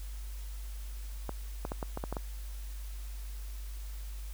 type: clicks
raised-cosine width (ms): 1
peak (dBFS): -21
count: 8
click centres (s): 1.293 / 1.651 / 1.719 / 1.828 / 1.974 / 2.039 / 2.126 / 2.168
effects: added 50 Hz sine -38 dBFS peak until 4.33 s + white hiss -54 dBFS RMS until 4.33 s